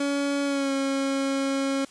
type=tone with pitch glide; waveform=30% pulse; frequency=282.1 to 272.8 Hz; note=C#4 to C#4; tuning=+30 to -28 cents; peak=-21 dBFS; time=0-1.85 s; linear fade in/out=5 ms; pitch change=-58 cents; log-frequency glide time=0.45-0.72 s; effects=white hiss -51 dBFS RMS until 1.9 s + resampled to 22050 Hz